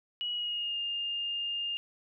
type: tone with pitch glide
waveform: sine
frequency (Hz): 2915 to 2817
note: F#7 to F7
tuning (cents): -26 to +14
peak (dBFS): -31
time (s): 0.21-1.77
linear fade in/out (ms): 0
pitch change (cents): -60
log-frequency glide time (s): 0.33-0.79
effects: none